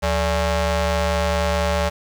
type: ring-modulated tone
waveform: sawtooth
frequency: 253.5 Hz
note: B3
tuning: 45 cents sharp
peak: -11 dBFS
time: 0.02-1.9 s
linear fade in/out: 20 ms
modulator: 328 Hz
effects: low-pass 7000 Hz 12 dB/octave + 7-bit